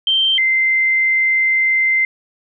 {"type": "tone pair in turn", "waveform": "sine", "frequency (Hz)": [3136, 2079], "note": ["G7", "C7"], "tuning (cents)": [0, -12], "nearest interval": "perfect fifth", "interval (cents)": 712, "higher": "first", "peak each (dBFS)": -12, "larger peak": "neither", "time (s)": [[0.07, 0.38], [0.38, 2.05]], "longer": "second", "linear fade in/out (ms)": 2, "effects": []}